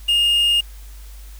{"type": "tone with quantisation", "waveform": "triangle", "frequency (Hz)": 2836, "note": "F7", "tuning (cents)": 26, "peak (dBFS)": -12, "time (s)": [0.08, 0.61], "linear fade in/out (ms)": 10, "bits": 6, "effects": ["added 50 Hz sine -35 dBFS peak until 1.39 s", "white hiss -48 dBFS RMS until 1.39 s"]}